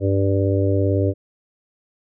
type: harmonic tone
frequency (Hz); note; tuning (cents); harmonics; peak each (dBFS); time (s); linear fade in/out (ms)
98; G2; 0; 1 / 3 / 4 / 5 / 6; -18 / -23 / -24 / -25 / -26; 0-1.14; 50
effects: none